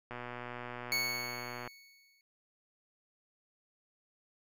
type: click train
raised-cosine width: 0.5 ms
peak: -27 dBFS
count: 192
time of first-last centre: 0.11-1.676 s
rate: 122 Hz
type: tone with exponential decay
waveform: 25% pulse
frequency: 2217 Hz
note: C#7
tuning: in tune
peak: -25 dBFS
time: 0.92-2.21 s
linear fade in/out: 1 ms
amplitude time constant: 280 ms
effects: none